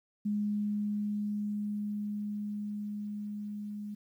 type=tone with level ramp; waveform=sine; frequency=207.7 Hz; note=G#3; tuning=in tune; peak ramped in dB=-28 to -37 dBFS; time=0.25-3.95 s; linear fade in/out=10 ms; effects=11-bit